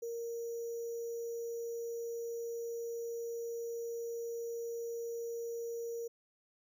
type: tone with sample-and-hold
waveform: sine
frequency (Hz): 466.2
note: A#4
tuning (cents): 0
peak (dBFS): -37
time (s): 0.02-6.08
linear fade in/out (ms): 10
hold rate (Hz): 6300
effects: none